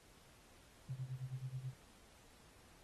sine tone with tremolo, 129.7 Hz, C3, 15 cents flat, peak -39 dBFS, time 0.89-1.74 s, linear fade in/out 5 ms, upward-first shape sine, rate 9.3 Hz, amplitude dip 85%, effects pink hiss -65 dBFS RMS until 2.83 s + AAC 32 kbps

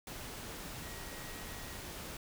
sine tone in noise, 1900 Hz, A#6, 33 cents sharp, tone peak -54 dBFS, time 0.82-1.77 s, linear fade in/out 2 ms, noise pink, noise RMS -45 dBFS, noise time 0.07-2.17 s, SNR -12 dB, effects none

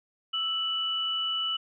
sine tone pair together, 1320 / 2963 Hz, E6 / F#7, +2 / +2 cents, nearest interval octave + major second, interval 1400 cents, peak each -36 / -27 dBFS, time 0.33-1.57 s, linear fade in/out 10 ms, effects none

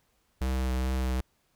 square tone with vibrato, 64.4 Hz, C2, 27 cents flat, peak -27 dBFS, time 0.41-1.21 s, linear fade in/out 5 ms, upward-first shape triangle, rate 2.4 Hz, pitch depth 18 cents each way, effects pink hiss -71 dBFS RMS until 1.55 s

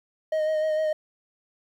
triangle tone with vibrato, 622.3 Hz, D#5, in tune, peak -20 dBFS, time 0.32-0.93 s, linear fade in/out 5 ms, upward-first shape sine, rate 6.6 Hz, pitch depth 22 cents each way, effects 10-bit

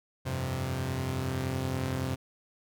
sawtooth chord, F suspended second, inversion none, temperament equal, 87.31 / 98 / 130.81 Hz, F2 / G2 / C3, 0 / 0 / 0 cents, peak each -32 / -34 / -28 dBFS, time 0.25-2.16 s, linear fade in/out 20 ms, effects none

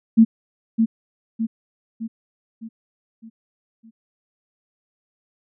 sine tone with echo, 225.2 Hz, A3, 40 cents sharp, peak -7 dBFS, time 0.17-0.25 s, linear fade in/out 20 ms, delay 610 ms, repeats 6, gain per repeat -6 dB, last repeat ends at 3.91 s, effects none

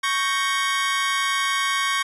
25% pulse chord, G diminished, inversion second, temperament equal, 1108.7 / 1568 / 1864.7 Hz, Db6 / G6 / Bb6, 0 / 0 / 0 cents, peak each -19 / -23 / -24 dBFS, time 0.03-2.03 s, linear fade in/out 10 ms, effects resampled to 24000 Hz

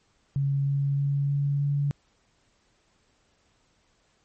sine tone with pitch steps, 139.1 / 139.99 / 140.88 / 141.78 / 142.68 Hz, C#3 / C#3 / C#3 / C#3 / D3, +6 / +17 / +28 / +39 / -50 cents, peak -22 dBFS, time 0.36-1.91 s, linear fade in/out 0 ms, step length 310 ms, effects pink hiss -67 dBFS RMS until 4.24 s + MP3 32 kbps

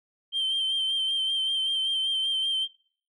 sine tone with vibrato, 3136 Hz, G7, in tune, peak -22 dBFS, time 0.32-2.68 s, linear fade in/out 50 ms, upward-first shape sine, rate 5.2 Hz, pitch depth 30 cents each way, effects noise-tail reverb RT60 0.5 s tail -25 dB re dry + tanh soft clip ceiling -22 dBFS

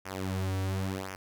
sawtooth tone with flanger, 95.1 Hz, F#2, 48 cents sharp, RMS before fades -33 dBFS, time 0.05-1.16 s, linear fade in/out 10 ms, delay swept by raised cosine 0.24 to 4.84 ms, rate 0.94 Hz, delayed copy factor -0.85, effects none

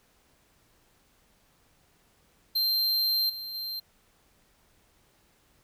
square tone with level steps, 4153 Hz, C8, 14 cents flat, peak -24 / -36 / -33 dBFS, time 2.55-3.8 s, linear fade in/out 10 ms, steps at 3.29 / 3.54 s, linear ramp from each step 10 ms, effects pink hiss -65 dBFS RMS until 5.63 s

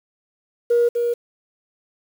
sine tone with echo, 474.9 Hz, A#4, 32 cents sharp, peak -12 dBFS, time 0.7-0.89 s, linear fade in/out 10 ms, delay 250 ms, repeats 1, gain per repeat -5 dB, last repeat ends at 1.14 s, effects tanh soft clip ceiling -10 dBFS + 7-bit

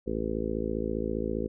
harmonic tone, 55 Hz, A1, in tune, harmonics 1 / 2 / 3 / 4 / 5 / 6 / 7 / 8 / 9, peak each -37 / -41 / -41 / -35 / -37 / -37 / -35 / -36 / -37 dBFS, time 0.06-1.48 s, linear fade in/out 20 ms, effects none

